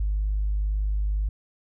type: tone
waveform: sine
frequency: 51 Hz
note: G#1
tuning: 31 cents flat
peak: -21 dBFS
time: 0-1.29 s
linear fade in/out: 5 ms
effects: tanh soft clip ceiling -18 dBFS